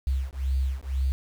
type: beating tone pair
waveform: sine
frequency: 65.41 / 67.41 Hz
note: C2 / C#2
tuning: 0 / -48 cents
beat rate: 2 Hz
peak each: -27 / -27 dBFS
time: 0.07-1.12 s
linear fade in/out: 0 ms
effects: 8-bit